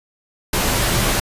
pink noise with comb filter, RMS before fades -18 dBFS, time 0.53-1.2 s, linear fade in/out 5 ms, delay 13 ms, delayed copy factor -0.5, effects resampled to 32000 Hz

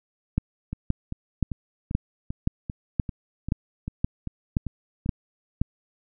two click trains, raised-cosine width 5 ms, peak -18 / -9 dBFS, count 12 / 11, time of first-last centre 0.73-5.061 / 0.38-5.616 s, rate 2.54 / 1.91 Hz, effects none

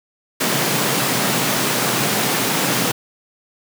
pink high-pass noise, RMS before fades -19 dBFS, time 0.4-2.92 s, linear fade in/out 10 ms, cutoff 120 Hz, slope 96 dB/octave, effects none

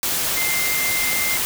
sine tone in noise, 2093 Hz, C7, in tune, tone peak -23 dBFS, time 0.37-1.37 s, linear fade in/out 0 ms, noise white, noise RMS -22 dBFS, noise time 0.03-1.45 s, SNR -4 dB, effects none

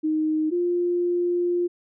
sine tone pair in turn, 311.1 / 351.2 Hz, D#4 / F4, 0 / +10 cents, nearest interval major second, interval 210 cents, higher second, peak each -20 dBFS, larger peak neither, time 0.03-0.51 / 0.51-1.68 s, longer second, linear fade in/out 20 ms, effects none

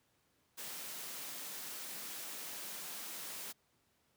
white high-pass noise, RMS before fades -45 dBFS, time 0.57-3.53 s, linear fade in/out 20 ms, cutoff 140 Hz, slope 96 dB/octave, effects pink hiss -75 dBFS RMS until 4.16 s + high-pass 80 Hz 12 dB/octave

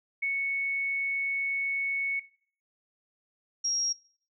sine tone pair in turn, 2213 / 5609 Hz, C#7 / F8, -3 / +7 cents, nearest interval octave + major third, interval 1610 cents, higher second, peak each -26 dBFS, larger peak neither, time 0.22-2.2 / 3.64-3.93 s, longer first, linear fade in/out 10 ms, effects noise-tail reverb RT60 0.5 s tail -19 dB re dry

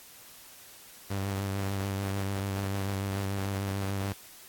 sawtooth tone with vibrato, 98.2 Hz, G2, 4 cents sharp, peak -26 dBFS, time 1.1-4.13 s, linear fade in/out 10 ms, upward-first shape sine, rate 6.8 Hz, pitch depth 28 cents each way, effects white hiss -51 dBFS RMS until 4.48 s + AAC 64 kbps

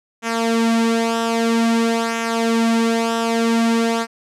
sawtooth tone with flanger, 229.1 Hz, A#3, 30 cents flat, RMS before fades -18 dBFS, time 0.22-4.07 s, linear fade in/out 50 ms, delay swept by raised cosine 0.22 to 3.92 ms, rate 0.51 Hz, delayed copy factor -0.65, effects low-pass 9000 Hz 12 dB/octave

